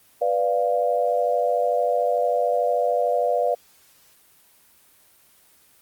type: chord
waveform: sine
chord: B diminished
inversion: none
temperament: equal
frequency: 493.9 / 587.3 / 698.5 Hz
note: B4 / D5 / F5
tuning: 0 / 0 / 0 cents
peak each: -23 dBFS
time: 0.21-3.55 s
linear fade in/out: 10 ms
effects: white hiss -56 dBFS RMS until 5.81 s + Opus 24 kbps